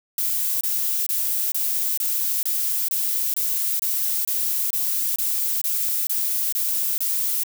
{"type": "noise bursts", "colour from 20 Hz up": "violet", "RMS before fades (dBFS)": -23, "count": 16, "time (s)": [0.18, 7.435], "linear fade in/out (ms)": 2, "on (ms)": 430, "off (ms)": 25, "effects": []}